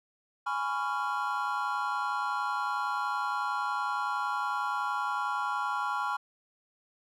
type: chord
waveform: triangle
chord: C# dominant seventh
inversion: second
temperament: just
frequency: 831.5 / 997.9 / 1108.7 / 1385.9 Hz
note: G#5 / B5 / C#6 / E#6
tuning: +2 / +18 / 0 / -14 cents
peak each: -33 / -33 / -33 / -32 dBFS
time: 0.46-6.17 s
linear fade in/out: 10 ms
effects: none